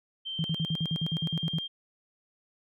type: tone with pitch glide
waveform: sine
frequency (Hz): 3128 to 3192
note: G7 to G7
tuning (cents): -4 to +31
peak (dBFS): -33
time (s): 0.25-1.68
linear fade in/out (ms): 20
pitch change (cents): +35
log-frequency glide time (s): 0.38-0.83
type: tone bursts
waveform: sine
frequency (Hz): 161.8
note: E3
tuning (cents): -32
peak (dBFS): -26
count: 12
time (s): 0.39-1.585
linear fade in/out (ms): 0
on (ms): 51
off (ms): 53
effects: high-pass 80 Hz 12 dB/octave